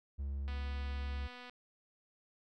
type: tone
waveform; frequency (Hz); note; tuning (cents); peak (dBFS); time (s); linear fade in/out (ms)
triangle; 69.3; C#2; 0; -34; 0.18-1.28; 20
type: click train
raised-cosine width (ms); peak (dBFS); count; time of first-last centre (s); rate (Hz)
0.3; -35; 252; 0.48-1.496; 247
effects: none